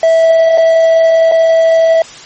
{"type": "tone with dropouts", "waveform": "triangle", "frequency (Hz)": 654, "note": "E5", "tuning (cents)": -14, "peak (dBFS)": -3, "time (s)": [0.03, 2.02], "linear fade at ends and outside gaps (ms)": 2, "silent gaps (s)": [[0.576, 0.581], [1.314, 1.32]], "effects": ["white hiss -32 dBFS RMS until 2.25 s", "MP3 32 kbps"]}